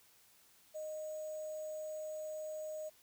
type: tone with sample-and-hold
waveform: sine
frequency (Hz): 618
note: D#5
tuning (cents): -12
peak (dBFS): -40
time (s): 0.74-2.9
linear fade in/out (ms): 20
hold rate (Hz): 7350
effects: white hiss -66 dBFS RMS until 3.02 s